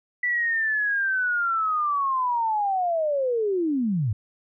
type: linear sweep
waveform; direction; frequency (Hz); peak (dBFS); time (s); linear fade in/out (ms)
sine; down; 1975.5 to 94.4; -21; 0.23-4.13; 5
effects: none